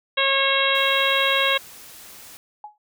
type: harmonic tone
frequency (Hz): 545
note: C#5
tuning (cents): -29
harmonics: 1 / 2 / 3 / 4 / 5 / 6 / 7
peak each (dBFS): -25 / -25 / -25 / -25 / -25 / -25 / -25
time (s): 0.17-1.58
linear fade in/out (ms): 10
type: noise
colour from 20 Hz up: white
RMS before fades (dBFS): -43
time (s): 0.75-2.37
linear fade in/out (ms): 0
type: tone with exponential decay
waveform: sine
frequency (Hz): 841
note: G#5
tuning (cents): +22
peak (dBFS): -30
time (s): 2.64-2.78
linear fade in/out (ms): 2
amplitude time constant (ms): 30
effects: none